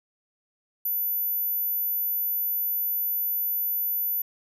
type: tone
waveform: sine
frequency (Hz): 14000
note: A9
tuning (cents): -10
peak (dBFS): -24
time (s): 0.85-4.22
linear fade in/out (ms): 5
effects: none